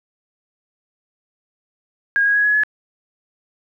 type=tone with pitch steps; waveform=sine; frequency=1630 / 1648 / 1666.2 / 1684.6 / 1703.1 Hz; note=G#6 / G#6 / G#6 / G#6 / G#6; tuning=-33 / -14 / +5 / +24 / +43 cents; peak=-13 dBFS; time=2.16-2.635 s; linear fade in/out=0 ms; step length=95 ms; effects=9-bit